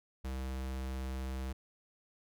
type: tone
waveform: square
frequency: 65.41 Hz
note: C2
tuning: in tune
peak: -37 dBFS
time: 0.24-1.53 s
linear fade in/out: 10 ms
effects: none